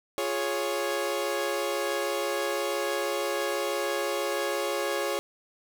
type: chord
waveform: sawtooth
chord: Db major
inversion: first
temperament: equal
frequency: 349.2 / 415.3 / 554.4 Hz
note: F4 / Ab4 / Db5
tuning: 0 / 0 / 0 cents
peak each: -30 / -28 / -26 dBFS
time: 0.18-5.19 s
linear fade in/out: 0 ms
effects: none